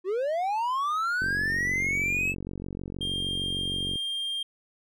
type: linear sweep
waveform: triangle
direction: up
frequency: 350 to 2637 Hz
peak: -23 dBFS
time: 0.04-2.35 s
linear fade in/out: 50 ms
type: click train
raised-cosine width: 3 ms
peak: -23 dBFS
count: 128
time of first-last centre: 1.22-3.957 s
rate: 46.4 Hz
type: tone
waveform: triangle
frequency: 3200 Hz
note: G7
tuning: 35 cents sharp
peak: -27 dBFS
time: 3.01-4.43 s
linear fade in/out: 5 ms
effects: none